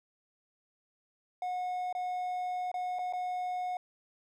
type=tone with dropouts; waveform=triangle; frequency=727 Hz; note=F#5; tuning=31 cents flat; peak=-30 dBFS; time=1.42-3.77 s; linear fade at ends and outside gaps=2 ms; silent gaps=1.927-1.95 / 2.716-2.741 / 2.987-2.991 / 3.126-3.134 s; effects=none